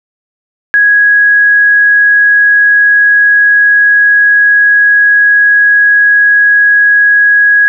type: tone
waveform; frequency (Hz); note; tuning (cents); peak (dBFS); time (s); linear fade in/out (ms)
sine; 1661.2; G#6; 0; -3; 0.74-7.68; 0
effects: none